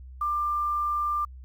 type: tone with quantisation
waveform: sine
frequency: 1190 Hz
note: D6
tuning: 22 cents sharp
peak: -24 dBFS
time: 0.21-1.25 s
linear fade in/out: 5 ms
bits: 9
effects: added 64 Hz sine -41 dBFS peak until 1.44 s